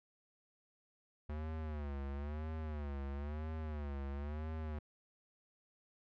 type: tone with vibrato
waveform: square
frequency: 74 Hz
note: D2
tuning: 14 cents sharp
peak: -40 dBFS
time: 1.29-4.79 s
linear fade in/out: 5 ms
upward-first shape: sine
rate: 1 Hz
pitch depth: 120 cents each way
effects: low-pass 2000 Hz 12 dB/octave